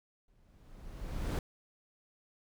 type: noise with exponential growth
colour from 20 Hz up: brown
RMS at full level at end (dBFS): -29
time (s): 0.28-1.39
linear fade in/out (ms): 2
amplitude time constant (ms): 240
effects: none